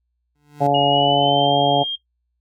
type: tone with exponential growth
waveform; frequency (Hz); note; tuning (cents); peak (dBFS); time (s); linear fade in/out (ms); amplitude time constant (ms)
25% pulse; 146.83; D3; 0; -24; 0.35-0.67; 5; 68
type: harmonic tone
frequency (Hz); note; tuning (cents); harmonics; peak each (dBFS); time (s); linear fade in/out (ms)
141.9; C#3; +41; 1 / 2 / 3 / 4 / 5 / 6; -24 / -23 / -24 / -21 / -18 / -23; 0.6-1.84; 20
type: tone with pitch glide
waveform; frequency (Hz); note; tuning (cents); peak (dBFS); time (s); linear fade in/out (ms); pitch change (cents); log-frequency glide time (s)
sine; 2881 to 3215; F#7 to G7; -47 to +43; -20; 0.74-1.96; 10; +190; 0.89-1.58
effects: noise-tail reverb RT60 0.1 s tail -17 dB re dry + added 60 Hz sine -69 dBFS peak until 2.4 s

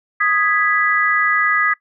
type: chord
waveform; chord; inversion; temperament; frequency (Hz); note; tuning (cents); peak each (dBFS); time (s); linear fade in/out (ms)
sine; G# minor; second; equal; 1244.5 / 1661.2 / 1975.5; D#6 / G#6 / B6; 0 / 0 / 0; -18; 0.2-1.74; 10
effects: noise-tail reverb RT60 0.1 s tail -20 dB re dry

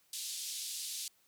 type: band-pass noise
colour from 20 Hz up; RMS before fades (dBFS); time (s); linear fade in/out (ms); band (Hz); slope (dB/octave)
pink; -41; 0.13-1.08; 2; 3600 to 12000; 24
effects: white hiss -70 dBFS RMS until 1.27 s + high-pass 60 Hz 12 dB/octave

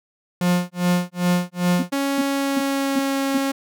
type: tone with tremolo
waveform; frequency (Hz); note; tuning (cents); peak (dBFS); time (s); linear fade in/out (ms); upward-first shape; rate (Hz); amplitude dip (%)
45% pulse; 177.6; F3; +29; -15; 0.41-1.94; 2; sine; 2.5; 100
type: tone bursts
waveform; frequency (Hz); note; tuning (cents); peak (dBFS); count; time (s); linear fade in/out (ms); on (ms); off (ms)
sine; 255.2; C4; -43; -20; 5; 1.79-3.38; 5; 38; 350
type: tone with pitch glide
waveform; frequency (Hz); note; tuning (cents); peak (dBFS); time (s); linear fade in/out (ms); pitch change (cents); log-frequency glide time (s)
sawtooth; 277.2 to 273.2; C#4 to C#4; 0 to -25; -16; 1.92-3.52; 10; -25; 2.24-3.19
effects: none

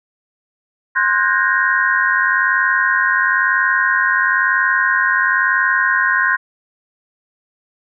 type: tone cluster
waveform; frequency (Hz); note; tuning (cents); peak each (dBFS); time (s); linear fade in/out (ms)
sine; 1051 / 1455 / 1555 / 1636 / 1856; C6 / F#6 / G6 / G#6 / A#6; +7 / -29 / -14 / -26 / -8; -19; 0.95-6.37; 20
effects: none

